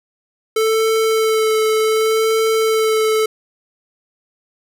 square tone with vibrato, 440 Hz, A4, in tune, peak -14 dBFS, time 0.56-3.26 s, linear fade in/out 5 ms, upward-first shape sine, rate 0.67 Hz, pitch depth 15 cents each way, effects none

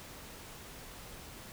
silence, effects pink hiss -49 dBFS RMS until 1.52 s

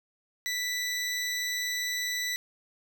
20% pulse tone, 1975.5 Hz, B6, in tune, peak -24 dBFS, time 0.46-2.36 s, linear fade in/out 0 ms, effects none

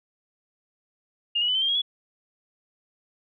sine tone with pitch steps, 2827 / 2913 / 3002 / 3094 / 3188 / 3285 / 3385 Hz, F7 / F#7 / F#7 / G7 / G7 / G#7 / G#7, +20 / -28 / +24 / -23 / +28 / -20 / +32 cents, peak -21 dBFS, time 1.35-1.819 s, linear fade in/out 10 ms, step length 67 ms, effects none

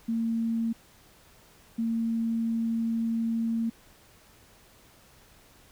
sine tone pair in turn, 228.1 / 228.1 Hz, A#3 / A#3, -37 / -37 cents, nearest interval unison, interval 0 cents, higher neither, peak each -25 dBFS, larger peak neither, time 0.08-0.73 / 1.78-3.7 s, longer second, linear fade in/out 10 ms, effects pink hiss -57 dBFS RMS until 5.71 s

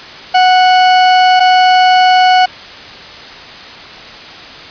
40% pulse tone pair in turn, 738 / 738 Hz, F#5 / F#5, -5 / -5 cents, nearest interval unison, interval 0 cents, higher neither, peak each -4 dBFS, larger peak neither, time 0.34-1.4 / 1.4-2.46 s, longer neither, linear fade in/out 10 ms, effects white hiss -30 dBFS RMS until 4.7 s + resampled to 11025 Hz

